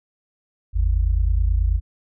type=tone pair together; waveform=sine; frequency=50.77 / 80.1 Hz; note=G#1 / E2; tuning=-39 / -49 cents; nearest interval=minor sixth; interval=790 cents; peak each=-17 / -21 dBFS; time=0.73-1.81 s; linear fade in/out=50 ms; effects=none